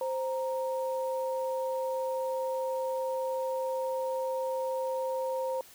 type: tone pair together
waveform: sine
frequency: 523.3 / 932.4 Hz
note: C5 / A#5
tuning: 0 / 0 cents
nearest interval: minor seventh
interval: 1000 cents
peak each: -30 / -36 dBFS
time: 0.01-5.61 s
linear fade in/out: 2 ms
effects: white hiss -54 dBFS RMS until 5.74 s